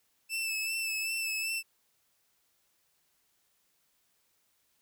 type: tone with vibrato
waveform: sawtooth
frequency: 2637 Hz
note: E7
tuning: in tune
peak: -28 dBFS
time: 0.29-1.63 s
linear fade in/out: 50 ms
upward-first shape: sine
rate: 2.6 Hz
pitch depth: 32 cents each way
effects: white hiss -73 dBFS RMS until 4.81 s